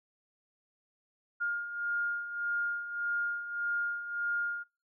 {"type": "beating tone pair", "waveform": "sine", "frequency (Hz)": [1413, 1414.7], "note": ["F6", "F6"], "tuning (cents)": [20, 22], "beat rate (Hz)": 1.7, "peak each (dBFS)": [-38, -32], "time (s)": [1.4, 4.64], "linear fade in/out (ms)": 20, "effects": ["noise-tail reverb RT60 0.3 s tail -25 dB re dry"]}